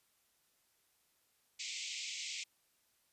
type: band-pass noise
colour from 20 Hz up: pink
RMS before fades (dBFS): -43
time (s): 1.59-2.44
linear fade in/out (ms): 10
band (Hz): 2100 to 7800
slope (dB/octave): 96
effects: white hiss -75 dBFS RMS until 3.12 s + resampled to 32000 Hz